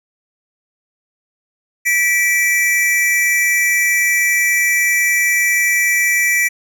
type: tone pair together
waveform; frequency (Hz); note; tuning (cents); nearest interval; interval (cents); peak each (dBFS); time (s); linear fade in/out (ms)
square; 1954.2 / 2324; B6 / D7; -19 / -19; minor third; 300; -16; 1.85-6.49; 20
effects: none